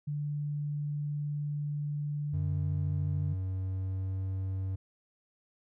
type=tone; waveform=sine; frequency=146.83 Hz; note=D3; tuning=in tune; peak=-31 dBFS; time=0.07-3.34 s; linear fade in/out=10 ms
type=tone with pitch glide; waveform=triangle; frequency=92.5 to 95.1 Hz; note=F#2 to F#2; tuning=0 to +48 cents; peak=-29 dBFS; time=2.33-4.76 s; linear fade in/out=10 ms; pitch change=+48 cents; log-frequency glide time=2.53-4.22 s
effects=none